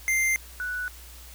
square / sine tone pair in turn, 2093 / 1480 Hz, C7 / F#6, 0 / 0 cents, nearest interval tritone, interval 600 cents, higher first, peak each -22 / -28 dBFS, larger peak first, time 0.08-0.36 / 0.6-0.88 s, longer neither, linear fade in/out 0 ms, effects added 60 Hz sine -45 dBFS peak until 1.34 s + white hiss -48 dBFS RMS until 1.34 s

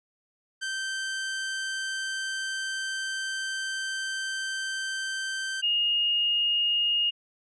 sawtooth / sine tone pair in turn, 1557 / 2851 Hz, G6 / F7, -12 / +35 cents, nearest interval minor seventh, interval 1047 cents, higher second, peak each -26 / -22 dBFS, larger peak second, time 0.61-5.62 / 5.62-7.11 s, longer first, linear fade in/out 20 ms, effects resampled to 22050 Hz

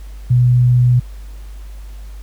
sine tone, 123.47 Hz, B2, in tune, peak -8 dBFS, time 0.3-1 s, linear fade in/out 10 ms, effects added 50 Hz sine -29 dBFS peak until 2.22 s + pink hiss -48 dBFS RMS until 2.22 s

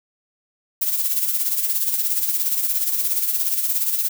violet noise with tremolo, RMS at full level -19 dBFS, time 0.81-4.09 s, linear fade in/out 10 ms, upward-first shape sine, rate 17 Hz, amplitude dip 55%, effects none

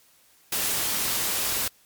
white noise, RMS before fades -26 dBFS, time 0.52-1.68 s, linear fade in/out 5 ms, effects white hiss -59 dBFS RMS until 1.85 s + MP3 96 kbps

